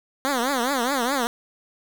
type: tone with vibrato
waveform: 10% pulse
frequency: 258.1 Hz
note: C4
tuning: 23 cents flat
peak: -13 dBFS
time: 0.25-1.27 s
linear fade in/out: 0 ms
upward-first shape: triangle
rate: 4.8 Hz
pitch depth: 220 cents each way
effects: 7-bit